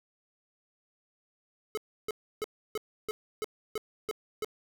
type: tone bursts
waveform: square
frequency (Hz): 430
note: A4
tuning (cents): -40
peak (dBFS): -31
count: 9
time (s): 1.75-4.446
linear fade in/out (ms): 0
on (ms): 24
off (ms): 310
effects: none